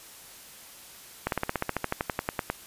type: slowing click train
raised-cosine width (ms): 0.5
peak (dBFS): -11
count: 17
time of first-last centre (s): 1.27-2.5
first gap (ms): 52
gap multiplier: 1.05
effects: white hiss -48 dBFS RMS until 2.66 s + resampled to 32000 Hz